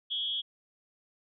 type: tone with amplitude modulation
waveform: sine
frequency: 3303 Hz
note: G#7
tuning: 10 cents flat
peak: -26 dBFS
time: 0.1-0.42 s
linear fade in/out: 20 ms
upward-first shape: sine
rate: 253 Hz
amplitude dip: 85%
effects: none